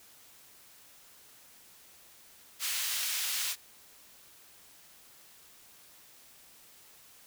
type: high-pass noise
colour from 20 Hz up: pink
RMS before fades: -33 dBFS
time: 2.59-3.56 s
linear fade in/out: 50 ms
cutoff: 2500 Hz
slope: 12 dB/octave
effects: white hiss -57 dBFS RMS until 7.26 s